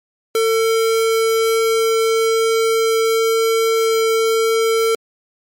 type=tone; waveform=square; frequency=450.1 Hz; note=A4; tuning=39 cents sharp; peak=-14 dBFS; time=0.35-4.95 s; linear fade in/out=2 ms; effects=MP3 64 kbps